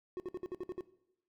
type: tone bursts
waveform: triangle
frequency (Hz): 364.9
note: F#4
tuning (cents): -24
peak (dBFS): -34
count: 8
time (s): 0.17-0.808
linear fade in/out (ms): 0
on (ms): 29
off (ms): 58
effects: noise-tail reverb RT60 0.8 s tail -17 dB re dry